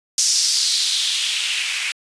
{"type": "noise with band-pass filter sweep", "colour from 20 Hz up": "blue", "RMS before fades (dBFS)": -20, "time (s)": [0.18, 1.92], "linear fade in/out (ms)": 2, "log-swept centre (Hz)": [5800, 2200], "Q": 3.1, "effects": ["resampled to 22050 Hz"]}